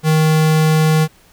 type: tone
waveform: square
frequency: 156.7 Hz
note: D#3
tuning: 13 cents sharp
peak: -11 dBFS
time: 0.03-1.08 s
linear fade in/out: 50 ms
effects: pink hiss -50 dBFS RMS until 1.32 s